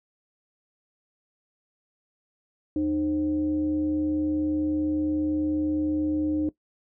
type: tone with frequency modulation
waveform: sine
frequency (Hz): 304.8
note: D#4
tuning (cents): -36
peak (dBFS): -22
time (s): 2.76-6.49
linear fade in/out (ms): 2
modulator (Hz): 226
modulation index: 0.35
effects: noise-tail reverb RT60 0.1 s tail -18 dB re dry